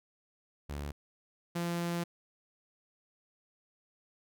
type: tone pair in turn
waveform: sawtooth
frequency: 72.2 / 171.72 Hz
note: D2 / F3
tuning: -29 / -29 cents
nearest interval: octave + minor third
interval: 1500 cents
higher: second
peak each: -33 / -28 dBFS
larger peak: second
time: 0.69-0.92 / 1.55-2.04 s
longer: second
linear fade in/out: 10 ms
effects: none